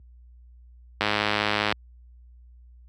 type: click train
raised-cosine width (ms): 0.3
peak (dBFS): -6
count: 76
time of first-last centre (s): 1.01-1.724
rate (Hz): 105
effects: added 60 Hz sine -38 dBFS peak until 2.88 s + high-pass 100 Hz 12 dB/octave